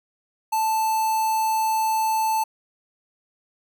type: tone with notch filter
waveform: square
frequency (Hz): 880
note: A5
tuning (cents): 0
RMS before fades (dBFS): -22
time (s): 0.52-2.44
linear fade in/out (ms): 10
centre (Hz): 3300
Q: 0.97
effects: none